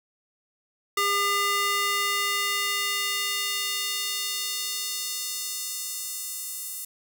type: tone with high-pass filter sweep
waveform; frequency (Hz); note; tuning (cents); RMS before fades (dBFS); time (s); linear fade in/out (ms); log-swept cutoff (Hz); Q
square; 402.9; G4; +48; -28; 0.97-6.85; 5; 1000 to 9600; 1
effects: none